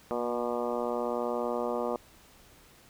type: harmonic tone with a mistuned harmonic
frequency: 120.7 Hz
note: B2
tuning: 39 cents flat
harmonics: 2 / 3 / 4 / 5 / 6 / 7 / 8 / 9 / 10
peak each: -37 / -37 / -33 / -35 / -39 / -41 / -42 / -42 / -42 dBFS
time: 0.11-1.96 s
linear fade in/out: 0 ms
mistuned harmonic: 2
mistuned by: -20 cents
effects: pink hiss -57 dBFS RMS until 2.89 s